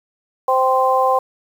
harmonic tone, 260.4 Hz, C4, 8 cents flat, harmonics 2 / 3 / 4, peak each -17 / -17 / -17 dBFS, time 0.48-1.19 s, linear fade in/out 5 ms, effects 7-bit

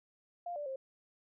sine tone with pitch steps, 699 / 586 / 532 Hz, F5 / D5 / C5, +1 / -4 / +29 cents, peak -37 dBFS, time 0.46-0.76 s, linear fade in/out 5 ms, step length 100 ms, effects none

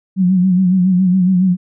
sine tone with vibrato, 184.2 Hz, F#3, 7 cents flat, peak -9 dBFS, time 0.16-1.57 s, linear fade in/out 50 ms, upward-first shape sine, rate 7.2 Hz, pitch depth 64 cents each way, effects none

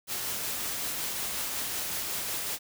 white noise with tremolo, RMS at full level -32 dBFS, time 0.07-2.59 s, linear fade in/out 50 ms, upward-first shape triangle, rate 5.4 Hz, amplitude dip 25%, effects none

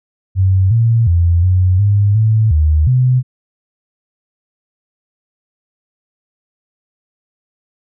sine tone with pitch steps, 94.7 / 115 / 85.6 / 91.9 / 101.9 / 109.8 / 76.9 / 127 Hz, F#2 / A#2 / F2 / F#2 / G#2 / A2 / D#2 / B2, +41 / -23 / -34 / -11 / -32 / -3 / -20 / +49 cents, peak -8 dBFS, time 0.35-3.23 s, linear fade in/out 50 ms, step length 360 ms, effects none

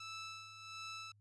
15% pulse tone with tremolo, 1316 Hz, E6, 3 cents flat, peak -38 dBFS, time 0-1.12 s, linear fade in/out 5 ms, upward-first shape sine, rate 1.4 Hz, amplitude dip 60%, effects added 103 Hz sine -65 dBFS peak until 1.2 s + resampled to 22050 Hz

